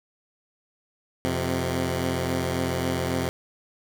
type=tone pair together; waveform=10% pulse; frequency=87.31 / 129.12 Hz; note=F2 / C3; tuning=0 / -23 cents; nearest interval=perfect fifth; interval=677 cents; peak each=-19 dBFS; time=1.25-3.29 s; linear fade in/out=0 ms; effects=none